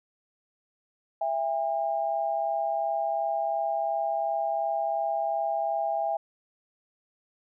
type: tone pair together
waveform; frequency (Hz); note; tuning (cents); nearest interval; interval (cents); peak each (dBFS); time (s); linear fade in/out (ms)
sine; 664 / 806.8; E5 / G5; +12 / +50; minor third; 338; -28; 1.21-6.17; 5
effects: none